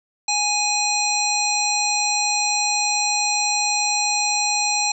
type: harmonic tone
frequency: 830.6 Hz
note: G#5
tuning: in tune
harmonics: 1 / 3 / 5 / 7 / 9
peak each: -24 / -25 / -24 / -26 / -25 dBFS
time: 0.28-4.92 s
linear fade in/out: 5 ms
effects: none